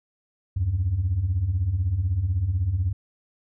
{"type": "beating tone pair", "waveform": "sine", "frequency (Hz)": [78.8, 94.8], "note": ["D#2", "F#2"], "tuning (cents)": [23, 43], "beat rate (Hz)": 16, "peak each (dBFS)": [-26, -21], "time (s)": [0.56, 2.93], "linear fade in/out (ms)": 10, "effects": ["tanh soft clip ceiling -16 dBFS"]}